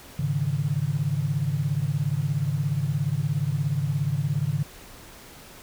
sine chord, Ab suspended fourth, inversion none, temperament equal, 103.83 / 138.59 / 155.56 Hz, Ab2 / Db3 / Eb3, 0 / 0 / 0 cents, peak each -31 / -25 / -27 dBFS, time 0.19-4.63 s, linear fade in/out 5 ms, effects pink hiss -46 dBFS RMS until 5.62 s

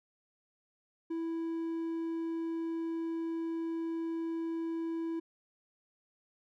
triangle tone, 329.6 Hz, E4, in tune, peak -31 dBFS, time 1.1-5.2 s, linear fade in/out 10 ms, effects none

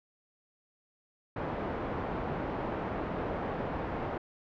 white low-pass noise, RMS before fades -35 dBFS, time 1.36-4.18 s, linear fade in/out 5 ms, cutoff 770 Hz, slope 12 dB/octave, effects low-pass 3000 Hz 12 dB/octave

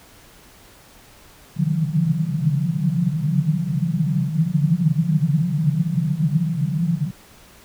pink band-pass noise, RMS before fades -20 dBFS, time 1.56-7.11 s, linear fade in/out 10 ms, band 140 to 180 Hz, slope 96 dB/octave, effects pink hiss -48 dBFS RMS until 7.64 s

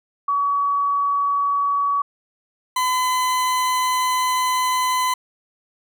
sine / 40% pulse tone pair in turn, 1133 / 1013.2 Hz, C#6 / B5, +37 / +44 cents, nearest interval major second, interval 193 cents, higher first, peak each -17 dBFS, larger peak neither, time 0.28-2.02 / 2.76-5.14 s, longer second, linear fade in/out 5 ms, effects none

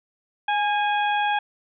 harmonic tone with a mistuned harmonic, 830.6 Hz, G#5, in tune, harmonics 1 / 2 / 3 / 4, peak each -21 / -27 / -31 / -33 dBFS, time 0.48-1.39 s, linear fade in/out 5 ms, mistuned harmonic 2, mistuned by -35 cents, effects none

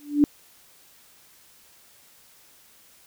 sine tone with exponential growth, 291.8 Hz, D4, 11 cents flat, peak -10 dBFS, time 0-0.24 s, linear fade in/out 0 ms, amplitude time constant 51 ms, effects white hiss -55 dBFS RMS until 3.06 s

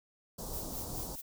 pink band-stop noise, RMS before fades -41 dBFS, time 0.38-1.16 s, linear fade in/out 10 ms, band 980 to 4800 Hz, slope 24 dB/octave
violet noise with tremolo, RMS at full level -41 dBFS, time 0.52-1.22 s, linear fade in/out 20 ms, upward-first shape sine, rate 4.7 Hz, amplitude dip 95%
effects none

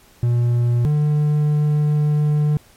triangle tone pair in turn, 120 / 149.42 Hz, B2 / D3, -49 / +30 cents, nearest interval major third, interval 379 cents, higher second, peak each -12 dBFS, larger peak neither, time 0.23-0.85 / 0.85-2.57 s, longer second, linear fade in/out 0 ms, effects pink hiss -51 dBFS RMS until 2.76 s + MP3 64 kbps

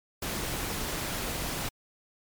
pink noise, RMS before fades -33 dBFS, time 0.22-1.69 s, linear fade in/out 5 ms, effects MP3 96 kbps

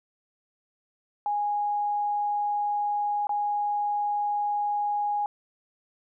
sine tone with dropouts, 826 Hz, G#5, 10 cents flat, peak -24 dBFS, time 1.26-5.26 s, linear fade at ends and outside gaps 1 ms, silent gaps 3.27-3.293 s, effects none

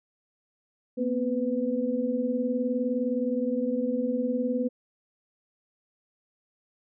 sine tone cluster, 236.1 / 255.6 / 500 Hz, A#3 / C4 / B4, +22 / -40 / +21 cents, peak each -29 dBFS, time 0.97-4.69 s, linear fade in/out 20 ms, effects none

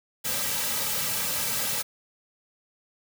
white noise with comb filter, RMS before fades -28 dBFS, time 0.24-1.83 s, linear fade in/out 20 ms, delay 2.8 ms, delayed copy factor -1, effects none

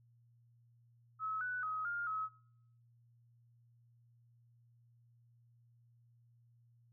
sine tone with pitch steps, 1289 / 1488 / 1267 / 1409 / 1282 Hz, E6 / F#6 / D#6 / F6 / E6, -39 / +9 / +31 / +15 / -49 cents, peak -36 dBFS, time 1.19-2.29 s, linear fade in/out 50 ms, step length 220 ms, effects noise-tail reverb RT60 0.7 s tail -20 dB re dry + added 118 Hz sine -65 dBFS peak until 6.92 s

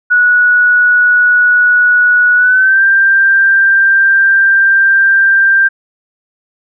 sine tone with pitch glide, 1466 to 1580.3 Hz, F#6 to G6, -16 to +14 cents, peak -5 dBFS, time 0.1-5.69 s, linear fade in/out 20 ms, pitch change +130 cents, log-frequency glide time 2.36-2.83 s, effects none

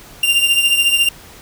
45% pulse beating tone pair, 2784 / 2798 Hz, F7 / F7, -6 / +3 cents, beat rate 14 Hz, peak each -13 / -18 dBFS, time 0.23-1.09 s, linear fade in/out 5 ms, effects pink hiss -40 dBFS RMS until 1.41 s

